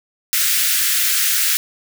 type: high-pass noise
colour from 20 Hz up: white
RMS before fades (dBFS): -17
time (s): 0.33-1.57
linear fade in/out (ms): 0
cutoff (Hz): 1400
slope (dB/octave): 48
effects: none

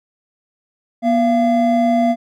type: tone pair together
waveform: triangle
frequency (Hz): 241.2 / 682.7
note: B3 / F5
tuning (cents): -41 / -40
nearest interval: octave + tritone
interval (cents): 1801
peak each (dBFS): -13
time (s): 1.02-2.16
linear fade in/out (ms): 50
effects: none

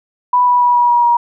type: tone with pitch steps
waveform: sine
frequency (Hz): 987.8 / 980.4 / 973.1 / 965.8 / 958.6 / 951.4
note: B5 / B5 / B5 / B5 / A#5 / A#5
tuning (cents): 0 / -13 / -26 / -39 / +48 / +35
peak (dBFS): -8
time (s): 0.33-1.17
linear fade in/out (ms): 5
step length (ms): 140
effects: none

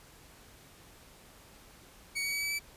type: tone with pitch steps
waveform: sawtooth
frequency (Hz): 2241 / 2258 / 2275 / 2292 / 2309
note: C#7 / C#7 / C#7 / D7 / D7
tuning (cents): +18 / +31 / +44 / -43 / -30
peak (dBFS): -28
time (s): 2.15-2.595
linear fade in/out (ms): 20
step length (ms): 89
effects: pink hiss -56 dBFS RMS until 2.76 s + resampled to 32000 Hz

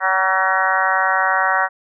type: harmonic tone with a mistuned harmonic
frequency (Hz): 188.9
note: F#3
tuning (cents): +36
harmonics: 3 / 4 / 5 / 6 / 7 / 8 / 9 / 10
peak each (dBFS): -27 / -21 / -23 / -22 / -23 / -21 / -27 / -22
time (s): 0-1.69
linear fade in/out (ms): 50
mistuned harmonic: 7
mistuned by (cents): +37
effects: none

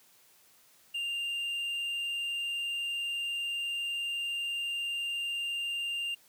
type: tone with vibrato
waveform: triangle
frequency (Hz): 2794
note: F7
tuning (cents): 0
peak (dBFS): -30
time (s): 0.94-6.15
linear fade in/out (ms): 10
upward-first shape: sine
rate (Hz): 20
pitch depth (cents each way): 15
effects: white hiss -62 dBFS RMS until 6.28 s + high-pass 80 Hz 12 dB/octave

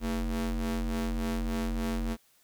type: ring-modulated tone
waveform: 40% pulse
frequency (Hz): 90.2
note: F#2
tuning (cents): -44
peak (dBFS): -25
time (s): 0-2.17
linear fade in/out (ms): 50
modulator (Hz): 137
effects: white hiss -65 dBFS RMS until 2.43 s

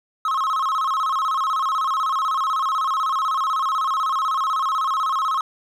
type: tone with vibrato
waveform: triangle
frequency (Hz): 1174.7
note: D6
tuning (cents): 0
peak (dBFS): -17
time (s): 0.25-5.41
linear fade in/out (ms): 2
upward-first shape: square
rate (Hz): 16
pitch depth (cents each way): 150
effects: none

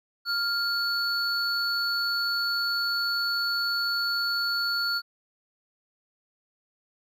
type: tone pair together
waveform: triangle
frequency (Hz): 1396.9 / 4435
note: F6 / C#8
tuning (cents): 0 / 0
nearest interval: octave + minor sixth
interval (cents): 2000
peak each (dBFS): -26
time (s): 0.25-5.02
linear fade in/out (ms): 50
effects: none

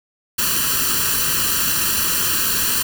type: noise with comb filter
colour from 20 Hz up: white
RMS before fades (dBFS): -19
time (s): 0.38-2.83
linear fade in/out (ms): 10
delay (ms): 0.69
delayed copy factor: +0.85
effects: none

